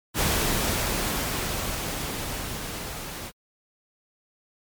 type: noise with level ramp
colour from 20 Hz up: pink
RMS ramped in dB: -23 to -36 dBFS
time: 0.14-3.32 s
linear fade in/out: 50 ms
effects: MP3 96 kbps